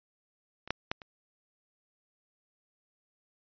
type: clicks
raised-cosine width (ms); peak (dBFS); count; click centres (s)
0.3; -28 / -12 / -14 / -30; 4; 0.676 / 0.706 / 0.915 / 1.018
effects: resampled to 11025 Hz